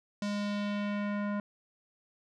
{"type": "tone with low-pass filter sweep", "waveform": "square", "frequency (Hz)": 205.1, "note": "G#3", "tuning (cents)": -21, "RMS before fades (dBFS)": -33, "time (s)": [0.22, 1.4], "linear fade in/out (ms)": 2, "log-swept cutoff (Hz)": [6000, 1400], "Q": 1.4, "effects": []}